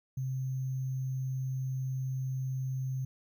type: tone with sample-and-hold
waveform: sine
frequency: 130.8 Hz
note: C3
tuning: in tune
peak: -31 dBFS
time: 0.17-3.05 s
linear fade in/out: 5 ms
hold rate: 6300 Hz
effects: none